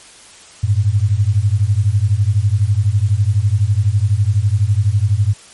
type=beating tone pair; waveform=sine; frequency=96.6 / 108.6 Hz; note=G2 / A2; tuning=-25 / -22 cents; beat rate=12 Hz; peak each=-14 dBFS; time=0.63-5.34 s; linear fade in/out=10 ms; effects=white hiss -41 dBFS RMS until 5.53 s + MP3 48 kbps